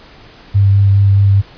sine tone with vibrato, 99.2 Hz, G2, 21 cents sharp, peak -6 dBFS, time 0.54-1.42 s, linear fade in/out 20 ms, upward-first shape sine, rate 4.8 Hz, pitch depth 13 cents each way, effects pink hiss -40 dBFS RMS until 1.57 s + resampled to 11025 Hz

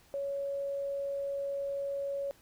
sine tone, 558 Hz, C#5, 11 cents sharp, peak -32 dBFS, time 0.14-2.31 s, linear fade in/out 0 ms, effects pink hiss -62 dBFS RMS until 2.41 s

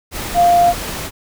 sine tone in noise, 698.5 Hz, F5, in tune, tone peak -8 dBFS, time 0.34-0.74 s, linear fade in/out 50 ms, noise pink, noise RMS -25 dBFS, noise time 0.11-1.11 s, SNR +14 dB, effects none

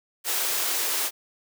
white high-pass noise, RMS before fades -26 dBFS, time 0.24-1.11 s, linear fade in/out 50 ms, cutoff 330 Hz, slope 24 dB/octave, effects none

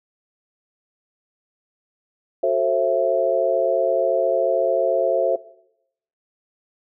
sine chord, F# half-diminished seventh, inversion none, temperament just, 370 / 444 / 532.8 / 666 Hz, F#4 / A4 / C5 / E5, 0 / +16 / +31 / +18 cents, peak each -25 / -24 / -20 / -21 dBFS, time 2.43-5.36 s, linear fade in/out 5 ms, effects noise-tail reverb RT60 0.8 s tail -19 dB re dry

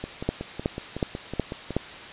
two click trains, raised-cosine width 2 ms, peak -9 / -18 dBFS, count 5 / 10, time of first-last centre 0.29-1.766 / 0.04-1.707 s, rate 2.71 / 5.4 Hz, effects white hiss -40 dBFS RMS until 2.12 s + resampled to 8000 Hz

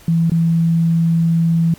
sine tone with dropouts, 165.9 Hz, E3, 11 cents sharp, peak -11 dBFS, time 0.08-1.74 s, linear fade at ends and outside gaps 2 ms, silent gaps 0.298-0.318 s, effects pink hiss -44 dBFS RMS until 1.78 s + MP3 96 kbps

